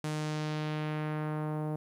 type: tone with low-pass filter sweep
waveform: sawtooth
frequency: 153.1 Hz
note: D#3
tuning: 28 cents flat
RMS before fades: -34 dBFS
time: 0.04-1.76 s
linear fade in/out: 2 ms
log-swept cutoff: 9600 to 730 Hz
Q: 1.1
effects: 11-bit